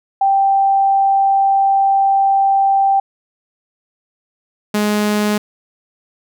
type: tone pair in turn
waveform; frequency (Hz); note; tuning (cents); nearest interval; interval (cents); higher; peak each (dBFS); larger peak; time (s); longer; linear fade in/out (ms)
sine / sawtooth; 784 / 209.3; G5 / G#3; 0 / +14; octave + major seventh; 2286; first; -10; neither; 0.21-3 / 4.74-5.38; first; 5
effects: none